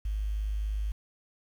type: tone with quantisation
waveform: sine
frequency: 51.91 Hz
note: G#1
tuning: in tune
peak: -28 dBFS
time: 0.05-0.92 s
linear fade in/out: 5 ms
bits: 9
effects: none